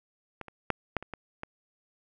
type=clicks; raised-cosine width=0.5 ms; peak=-23 / -29 / -10 / -12 / -26 / -22 / -21 dBFS; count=7; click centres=0.413 / 0.483 / 0.703 / 0.967 / 1.026 / 1.137 / 1.434 s; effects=none